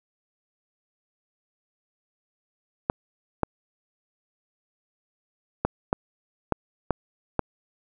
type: clicks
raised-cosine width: 1 ms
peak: -7 dBFS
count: 7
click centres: 2.899 / 3.433 / 5.65 / 5.929 / 6.523 / 6.907 / 7.393 s
effects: none